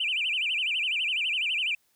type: tone with vibrato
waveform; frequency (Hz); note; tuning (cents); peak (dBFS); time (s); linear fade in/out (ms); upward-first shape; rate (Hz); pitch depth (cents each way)
sine; 2691; E7; +35; -24; 0-1.75; 5; sine; 12; 240
effects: tanh soft clip ceiling -20 dBFS + white hiss -69 dBFS RMS until 1.95 s